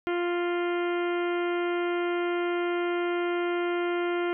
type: harmonic tone with a mistuned harmonic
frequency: 349.2 Hz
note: F4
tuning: in tune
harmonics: 1 / 2 / 3 / 4 / 5 / 6 / 7 / 8 / 9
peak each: -26 / -35 / -39 / -36 / -44 / -40 / -45 / -47 / -47 dBFS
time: 0.07-4.33 s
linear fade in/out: 0 ms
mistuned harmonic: 5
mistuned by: +15 cents
effects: none